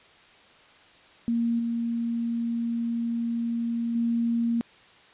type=tone with level steps; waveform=sine; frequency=233.1 Hz; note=A#3; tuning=in tune; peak=-22 / -25 / -22 dBFS; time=1.28-4.61 s; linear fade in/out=0 ms; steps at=1.59 / 3.95 s; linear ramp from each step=5 ms; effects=white hiss -54 dBFS RMS until 5.13 s + resampled to 8000 Hz